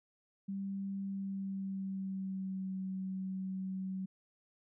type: tone with pitch glide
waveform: sine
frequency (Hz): 196 to 189.21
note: G3 to F#3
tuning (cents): 0 to +39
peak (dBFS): -36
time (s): 0.48-4.06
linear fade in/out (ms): 10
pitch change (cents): -61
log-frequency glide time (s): 1.03-2.75
effects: none